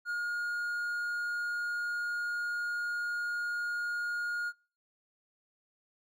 triangle tone, 1428 Hz, F6, 38 cents sharp, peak -29 dBFS, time 0.05-4.53 s, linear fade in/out 50 ms, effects noise-tail reverb RT60 0.4 s tail -26 dB re dry + Opus 48 kbps

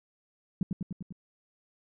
sine tone with echo, 183.4 Hz, F#3, 15 cents flat, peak -23 dBFS, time 0.61-0.63 s, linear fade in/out 2 ms, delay 99 ms, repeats 5, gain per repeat -3 dB, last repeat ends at 1.125 s, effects none

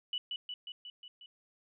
sine tone with echo, 2960 Hz, F#7, in tune, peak -32 dBFS, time 0.13-0.18 s, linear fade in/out 2 ms, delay 180 ms, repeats 6, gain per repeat -3 dB, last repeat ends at 1.26 s, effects none

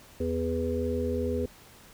harmonic tone, 82.41 Hz, E2, in tune, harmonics 1 / 3 / 5 / 6, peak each -32 / -32 / -32 / -32 dBFS, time 0.2-1.46 s, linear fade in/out 5 ms, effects pink hiss -53 dBFS RMS until 1.93 s

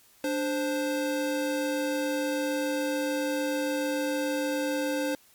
square tone pair together, 293.7 / 523.3 Hz, D4 / C5, 0 / 0 cents, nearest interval minor seventh, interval 1000 cents, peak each -30 / -30 dBFS, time 0.24-5.15 s, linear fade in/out 2 ms, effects white hiss -59 dBFS RMS until 5.34 s + MP3 96 kbps

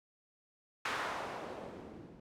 blue noise with low-pass filter sweep, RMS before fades -42 dBFS, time 0.85-2.2 s, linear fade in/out 5 ms, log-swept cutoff 1600 to 200 Hz, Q 1.2, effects none

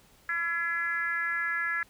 sine tone with frequency modulation, 1691 Hz, G#6, 31 cents sharp, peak -27 dBFS, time 0.29-1.83 s, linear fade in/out 2 ms, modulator 342 Hz, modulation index 0.9, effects pink hiss -60 dBFS RMS until 1.89 s

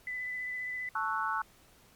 sine tone with vibrato, 2000 Hz, B6, 21 cents sharp, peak -34 dBFS, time 0.07-0.89 s, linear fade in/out 2 ms, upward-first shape sine, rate 15 Hz, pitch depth 11 cents each way
sine chord, F# minor seventh, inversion first, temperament equal, 880 / 1108.7 / 1318.5 / 1480 Hz, A5 / C#6 / E6 / F#6, 0 / 0 / 0 / 0 cents, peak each -35 dBFS, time 0.95-1.42 s, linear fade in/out 5 ms
effects pink hiss -61 dBFS RMS until 1.95 s + MP3 96 kbps

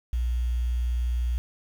sine tone with quantisation, 60.2 Hz, B1, 44 cents flat, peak -23 dBFS, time 0.13-1.38 s, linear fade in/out 0 ms, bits 8, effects none

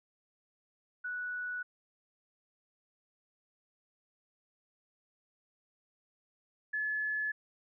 sine tone pair in turn, 1475 / 1716.3 Hz, F#6 / A6, -6 / -44 cents, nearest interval minor third, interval 262 cents, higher second, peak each -35 / -31 dBFS, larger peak second, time 1.04-1.63 / 6.73-7.32 s, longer neither, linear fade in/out 10 ms, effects none

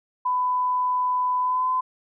sine tone with pitch glide, 1000 to 1019.2 Hz, B5 to C6, +21 to -46 cents, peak -20 dBFS, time 0.25-1.81 s, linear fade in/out 10 ms, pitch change +33 cents, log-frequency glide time 1.4-1.7 s, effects none

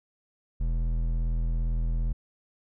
sine tone with hard clipping, 41.2 Hz, E1, in tune, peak -26 dBFS, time 0.6-2.13 s, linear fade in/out 10 ms, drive 9 dB, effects none

